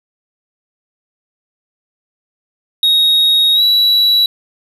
triangle tone with pitch glide, 3761 to 3921 Hz, A#7 to B7, +15 to -13 cents, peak -7 dBFS, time 2.83-4.26 s, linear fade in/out 2 ms, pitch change +72 cents, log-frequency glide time 3.54-3.62 s, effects none

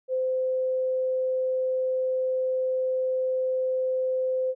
sine tone, 516 Hz, C5, 24 cents flat, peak -23 dBFS, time 0.08-4.55 s, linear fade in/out 50 ms, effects none

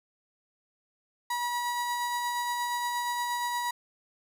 35% pulse tone with tremolo, 966 Hz, B5, 39 cents flat, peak -26 dBFS, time 1.3-3.71 s, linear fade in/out 5 ms, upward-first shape sine, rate 8.5 Hz, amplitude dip 25%, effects none

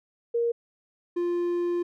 sine / triangle tone pair in turn, 469.1 / 348.9 Hz, A#4 / F4, +11 / -2 cents, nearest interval perfect fourth, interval 513 cents, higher first, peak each -22 dBFS, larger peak neither, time 0.34-0.52 / 1.16-1.83 s, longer second, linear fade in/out 10 ms, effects none

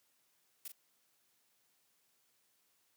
blue noise with echo, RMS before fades -44 dBFS, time 0.65-0.68 s, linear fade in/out 5 ms, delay 40 ms, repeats 1, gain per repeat -7 dB, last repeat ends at 0.72 s, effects white hiss -75 dBFS RMS until 2.96 s + high-pass 100 Hz 12 dB/octave

